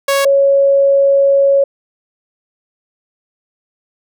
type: tone pair in turn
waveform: sawtooth / sine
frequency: 554 / 554 Hz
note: C#5 / C#5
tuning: -1 / -1 cents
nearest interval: unison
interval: 0 cents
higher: neither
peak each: -7 dBFS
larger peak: neither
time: 0.08-0.25 / 0.25-1.64 s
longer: second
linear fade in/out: 5 ms
effects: none